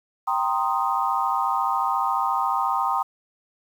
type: chord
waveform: sine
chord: C minor seventh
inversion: second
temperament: equal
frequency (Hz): 784 / 932.3 / 1046.5 / 1244.5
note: G5 / Bb5 / C6 / Eb6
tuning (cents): 0 / 0 / 0 / 0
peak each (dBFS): -26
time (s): 0.27-3.03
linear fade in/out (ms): 10
effects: 8-bit